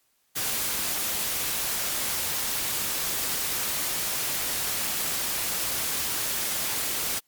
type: noise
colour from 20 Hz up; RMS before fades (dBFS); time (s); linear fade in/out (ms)
white; -28; 0.35-7.2; 20
effects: white hiss -69 dBFS RMS until 7.27 s + MP3 96 kbps